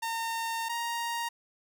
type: tone pair in turn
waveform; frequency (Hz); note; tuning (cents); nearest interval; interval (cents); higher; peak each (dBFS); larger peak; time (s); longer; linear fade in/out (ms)
sawtooth; 913 / 935.4; A#5 / A#5; -36 / +6; unison; 42; second; -27; neither; 0.02-0.69 / 0.69-1.29; first; 10
effects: none